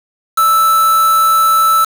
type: tone with quantisation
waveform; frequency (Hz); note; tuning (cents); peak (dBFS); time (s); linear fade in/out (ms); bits
triangle; 1318.5; E6; 0; -6; 0.37-1.85; 10; 3
effects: none